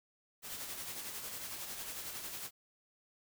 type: noise with tremolo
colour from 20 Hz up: white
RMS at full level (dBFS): -42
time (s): 0.42-2.51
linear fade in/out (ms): 50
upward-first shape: sine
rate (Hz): 11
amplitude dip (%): 40
effects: none